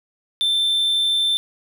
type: tone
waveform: triangle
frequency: 3554 Hz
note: A7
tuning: 17 cents sharp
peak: -15 dBFS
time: 0.41-1.37 s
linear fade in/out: 0 ms
effects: none